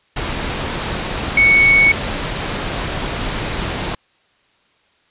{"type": "tone in noise", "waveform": "sine", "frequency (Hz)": 2222, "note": "C#7", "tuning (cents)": 4, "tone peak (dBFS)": -8, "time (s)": [1.37, 1.92], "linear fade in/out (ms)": 5, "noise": "pink", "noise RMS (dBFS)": -22, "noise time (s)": [0.16, 3.95], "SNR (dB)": 11, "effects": ["white hiss -58 dBFS RMS until 5.1 s", "resampled to 8000 Hz"]}